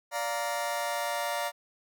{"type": "chord", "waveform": "sawtooth", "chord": "Bb major", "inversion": "first", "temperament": "just", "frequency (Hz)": [582.7, 699.2, 932.3], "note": ["D5", "F5", "Bb5"], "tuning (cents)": [-14, 2, 0], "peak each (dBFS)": -30, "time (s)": [0.11, 1.52], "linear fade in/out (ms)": 50, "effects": []}